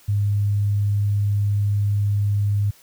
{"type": "tone", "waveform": "sine", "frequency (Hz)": 102.1, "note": "G#2", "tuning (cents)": -29, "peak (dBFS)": -17, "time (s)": [0.08, 2.71], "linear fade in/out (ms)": 10, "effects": ["white hiss -52 dBFS RMS until 2.82 s"]}